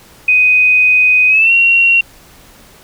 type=tone with pitch glide; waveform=sine; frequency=2500 to 2742 Hz; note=D#7 to F7; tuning=+8 to -32 cents; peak=-6 dBFS; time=0.28-2.01 s; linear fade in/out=5 ms; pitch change=+160 cents; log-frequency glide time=1.28-1.52 s; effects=pink hiss -42 dBFS RMS until 2.83 s